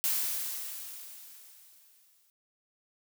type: noise with exponential decay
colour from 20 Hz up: blue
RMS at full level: -28 dBFS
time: 0.04-2.3 s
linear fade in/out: 0 ms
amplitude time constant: 490 ms
effects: none